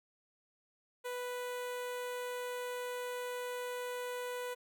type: tone with notch filter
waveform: sawtooth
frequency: 493.9 Hz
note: B4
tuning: in tune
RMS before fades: -40 dBFS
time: 1.04-4.55 s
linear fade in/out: 20 ms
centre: 5100 Hz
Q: 1.9
effects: none